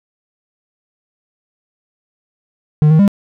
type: tone with pitch steps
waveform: triangle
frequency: 151.6 / 157.3 / 200.7 Hz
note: D#3 / D#3 / G3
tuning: -45 / +19 / +41 cents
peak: -4 dBFS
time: 2.82-3.078 s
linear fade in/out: 0 ms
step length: 86 ms
effects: none